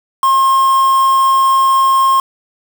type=tone with quantisation; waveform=triangle; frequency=1069 Hz; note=C6; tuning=37 cents sharp; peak=-6 dBFS; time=0.23-2.2 s; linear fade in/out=2 ms; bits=4; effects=none